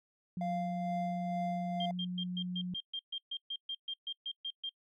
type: tone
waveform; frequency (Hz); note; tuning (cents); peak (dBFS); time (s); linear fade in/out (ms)
sine; 180; F#3; -47; -35; 0.37-2.74; 2
type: tone with tremolo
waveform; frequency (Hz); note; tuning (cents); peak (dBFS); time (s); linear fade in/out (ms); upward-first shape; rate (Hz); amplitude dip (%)
triangle; 695; F5; -9; -32; 0.41-1.91; 2; sine; 2.2; 40
type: tone bursts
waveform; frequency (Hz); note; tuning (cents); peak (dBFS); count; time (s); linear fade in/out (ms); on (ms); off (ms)
sine; 3193; G7; +31; -35; 16; 1.8-4.694; 5; 59; 130
effects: noise-tail reverb RT60 0.1 s tail -25 dB re dry